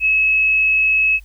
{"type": "tone", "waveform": "sine", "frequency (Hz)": 2578, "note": "E7", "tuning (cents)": -39, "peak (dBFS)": -12, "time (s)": [0, 1.2], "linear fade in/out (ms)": 50, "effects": ["added 50 Hz sine -38 dBFS peak until 1.24 s", "white hiss -56 dBFS RMS until 1.24 s"]}